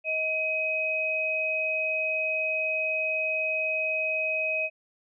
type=tone pair together; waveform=sine; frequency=632 / 2528 Hz; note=D#5 / D#7; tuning=+27 / +27 cents; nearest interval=2 octaves; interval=2400 cents; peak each=-31 / -26 dBFS; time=0.04-4.7 s; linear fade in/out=50 ms; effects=none